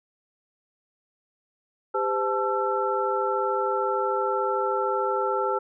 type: tone cluster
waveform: sine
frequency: 397.7 / 511 / 872 / 1341 Hz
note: G4 / C5 / A5 / E6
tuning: +25 / -41 / -16 / +29 cents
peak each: -28 dBFS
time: 1.94-5.59 s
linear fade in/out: 10 ms
effects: none